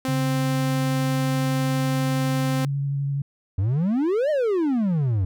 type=tone; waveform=sawtooth; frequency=261.6 Hz; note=C4; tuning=in tune; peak=-20 dBFS; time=0.05-2.65 s; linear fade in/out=0 ms
type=tone with vibrato; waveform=sine; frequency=140 Hz; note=C#3; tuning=18 cents sharp; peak=-22 dBFS; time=0.08-3.22 s; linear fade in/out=5 ms; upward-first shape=sine; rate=12 Hz; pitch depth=14 cents each way
type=exponential two-way sweep; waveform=triangle; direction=up then down; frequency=88.8 to 630 to 88.8 Hz; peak=-17 dBFS; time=3.58-5.25 s; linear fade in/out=5 ms; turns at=4.3 s
effects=none